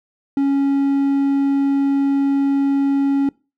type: tone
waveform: triangle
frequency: 277.2 Hz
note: C#4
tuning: in tune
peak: -12 dBFS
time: 0.37-3.29 s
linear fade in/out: 2 ms
effects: noise-tail reverb RT60 0.3 s tail -23 dB re dry